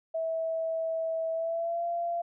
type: tone with pitch glide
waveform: sine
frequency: 651 to 686.1 Hz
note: E5 to F5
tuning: -22 to -31 cents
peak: -28 dBFS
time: 0.14-2.22 s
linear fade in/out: 10 ms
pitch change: +91 cents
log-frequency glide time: 1.32-1.85 s
effects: none